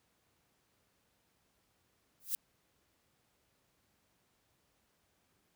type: noise with exponential growth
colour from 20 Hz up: violet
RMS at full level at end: -30 dBFS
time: 2.2-2.35 s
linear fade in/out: 0 ms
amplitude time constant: 32 ms
effects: pink hiss -75 dBFS RMS until 5.55 s + high-pass 60 Hz 12 dB/octave